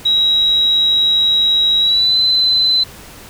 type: tone with pitch glide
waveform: sine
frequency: 3848 to 4039 Hz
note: B7 to B7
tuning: -46 to +38 cents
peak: -10 dBFS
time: 0.05-2.84 s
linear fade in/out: 10 ms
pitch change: +84 cents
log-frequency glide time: 1.79-2.17 s
effects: pink hiss -37 dBFS RMS until 3.29 s